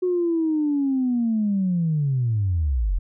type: linear sweep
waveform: sine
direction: down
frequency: 367.6 to 38.21 Hz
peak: -18 dBFS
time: 0.02-2.99 s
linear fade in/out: 10 ms
effects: tanh soft clip ceiling -14 dBFS